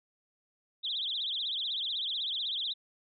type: tone with vibrato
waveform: sine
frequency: 3516 Hz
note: A7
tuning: 2 cents flat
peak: -31 dBFS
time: 0.83-2.74 s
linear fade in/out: 20 ms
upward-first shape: triangle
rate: 16 Hz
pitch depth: 240 cents each way
effects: none